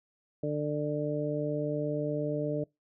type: harmonic tone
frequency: 148.6 Hz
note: D3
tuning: 21 cents sharp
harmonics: 1 / 2 / 3 / 4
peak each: -34 / -34 / -34 / -34 dBFS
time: 0.43-2.64 s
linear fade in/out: 5 ms
effects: noise-tail reverb RT60 0.2 s tail -24 dB re dry